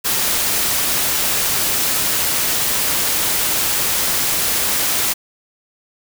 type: noise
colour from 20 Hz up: white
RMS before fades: -18 dBFS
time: 0.04-5.14 s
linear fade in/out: 20 ms
effects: none